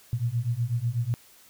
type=beating tone pair; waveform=sine; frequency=114.5 / 122.6 Hz; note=A#2 / B2; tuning=-31 / -12 cents; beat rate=8.1 Hz; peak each=-28 / -27 dBFS; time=0.13-1.14 s; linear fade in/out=0 ms; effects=white hiss -55 dBFS RMS until 1.49 s